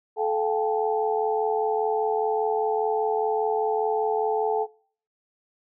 sine tone cluster, 434.7 / 701 / 783 / 868 Hz, A4 / F5 / G5 / A5, -21 / +6 / -2 / -24 cents, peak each -24 / -32 / -28 / -29 dBFS, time 0.16-4.67 s, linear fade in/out 50 ms, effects noise-tail reverb RT60 0.5 s tail -22 dB re dry

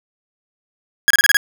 40% pulse tone bursts, 1655 Hz, G#6, 6 cents flat, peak -8 dBFS, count 6, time 1.08-1.369 s, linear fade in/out 0 ms, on 24 ms, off 29 ms, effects 8-bit

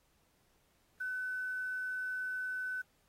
sine tone with quantisation, 1508 Hz, F#6, 32 cents sharp, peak -35 dBFS, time 1-2.82 s, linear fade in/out 10 ms, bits 10, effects pink hiss -73 dBFS RMS until 3.08 s + AAC 48 kbps

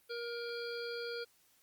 harmonic tone, 472.2 Hz, A#4, 22 cents sharp, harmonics 1 / 3 / 5 / 7 / 9 / 10, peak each -40 / -45 / -52 / -52 / -50 / -49 dBFS, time 0.09-1.25 s, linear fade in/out 20 ms, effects white hiss -69 dBFS RMS until 1.62 s + Opus 32 kbps

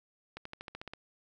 accelerating click train, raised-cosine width 0.3 ms, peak -26 dBFS, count 9, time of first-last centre 0.37-0.935 s, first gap 84 ms, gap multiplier 0.95, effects none

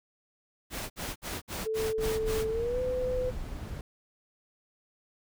pink noise bursts, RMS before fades -36 dBFS, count 7, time 0.7-2.454 s, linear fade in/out 50 ms, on 200 ms, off 59 ms
sine tone with pitch glide, 440 to 505.4 Hz, A4 to B4, 0 to +40 cents, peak -28 dBFS, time 1.65-3.31 s, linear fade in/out 20 ms, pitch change +240 cents, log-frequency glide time 2.49-2.8 s
brown noise, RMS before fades -37 dBFS, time 1.98-3.81 s, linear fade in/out 2 ms
effects none

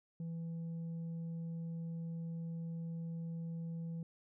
sine tone with tanh clipping, 165.9 Hz, E3, 11 cents sharp, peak -40 dBFS, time 0.2-4.03 s, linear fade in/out 2 ms, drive 3 dB, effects none

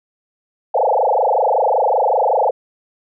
sine tone with frequency modulation, 683 Hz, F5, 39 cents flat, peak -12 dBFS, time 0.74-2.51 s, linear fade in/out 10 ms, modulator 25.3 Hz, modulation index 7.9, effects none

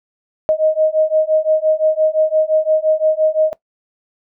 sine beating tone pair, 622.3 / 628.1 Hz, D#5 / D#5, 0 / +16 cents, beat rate 5.8 Hz, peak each -15 dBFS, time 0.49-3.53 s, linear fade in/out 0 ms, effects noise-tail reverb RT60 0.1 s tail -18 dB re dry

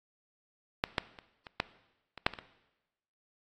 clicks, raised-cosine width 0.3 ms, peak -10 / -10 / -29 / -29 / -12 / -28 / -8 / -26 / -26 dBFS, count 9, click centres 0.839 / 0.982 / 1.188 / 1.468 / 1.601 / 2.177 / 2.265 / 2.337 / 2.388 s, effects noise-tail reverb RT60 1.0 s tail -18 dB re dry + AAC 32 kbps

